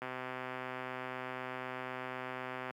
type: click train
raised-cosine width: 0.5 ms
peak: -25 dBFS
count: 345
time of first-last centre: 0.02-2.708 s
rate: 128 Hz
effects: high-pass 150 Hz 12 dB/octave + 11-bit